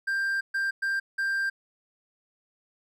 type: tone bursts at uneven times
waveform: triangle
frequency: 1585 Hz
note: G6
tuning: 19 cents sharp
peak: -23 dBFS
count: 4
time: 0.07-0.41 / 0.54-0.71 / 0.82-1 / 1.18-1.5 s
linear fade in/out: 10 ms
effects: none